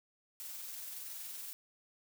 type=noise with amplitude modulation; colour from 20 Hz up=blue; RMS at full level=-44 dBFS; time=0.4-1.53 s; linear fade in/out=0 ms; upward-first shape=sine; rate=21.3 Hz; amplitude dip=25%; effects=none